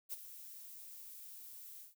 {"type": "noise with ADSR envelope", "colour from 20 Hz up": "violet", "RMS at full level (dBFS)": -40, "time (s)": [0.09, 1.95], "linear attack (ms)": 40, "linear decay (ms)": 20, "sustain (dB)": -12, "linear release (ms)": 150, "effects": []}